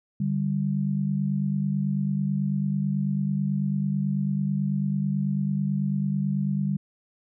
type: tone pair together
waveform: sine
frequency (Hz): 146.83 / 195.94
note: D3 / G3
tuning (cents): 0 / -1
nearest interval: perfect fourth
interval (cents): 499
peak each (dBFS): -26 / -25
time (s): 0.2-6.77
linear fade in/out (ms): 5
effects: none